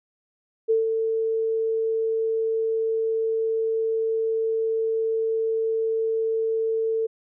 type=tone with ADSR envelope; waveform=sine; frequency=447.1 Hz; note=A4; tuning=28 cents sharp; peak=-16 dBFS; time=0.68-7.07 s; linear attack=25 ms; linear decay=140 ms; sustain=-5 dB; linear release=13 ms; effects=none